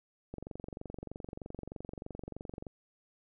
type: click train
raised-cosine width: 2 ms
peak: -28 dBFS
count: 55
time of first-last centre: 0.34-2.668 s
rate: 23.2 Hz
effects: none